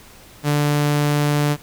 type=tone; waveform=sawtooth; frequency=146.83 Hz; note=D3; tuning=in tune; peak=-12 dBFS; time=0.43-1.57 s; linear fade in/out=50 ms; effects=pink hiss -45 dBFS RMS until 1.62 s